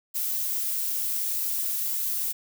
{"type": "noise", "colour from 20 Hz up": "violet", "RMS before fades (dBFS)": -28, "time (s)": [0.14, 2.33], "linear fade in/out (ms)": 20, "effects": []}